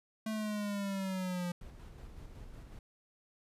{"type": "linear sweep", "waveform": "square", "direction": "down", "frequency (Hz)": [220, 174.61], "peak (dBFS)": -35, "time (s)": [0.26, 1.52], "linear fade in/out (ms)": 5}
{"type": "noise with tremolo", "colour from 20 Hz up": "brown", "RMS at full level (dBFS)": -48, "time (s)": [1.61, 2.79], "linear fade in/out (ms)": 2, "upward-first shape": "square", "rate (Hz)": 5.4, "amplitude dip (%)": 30}
{"effects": ["resampled to 32000 Hz"]}